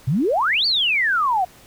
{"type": "exponential two-way sweep", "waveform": "sine", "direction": "up then down", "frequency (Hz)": [116.1, 4699, 702], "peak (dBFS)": -16, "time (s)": [0.07, 1.45], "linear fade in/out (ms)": 10, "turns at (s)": 0.66, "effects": ["pink hiss -48 dBFS RMS until 1.66 s"]}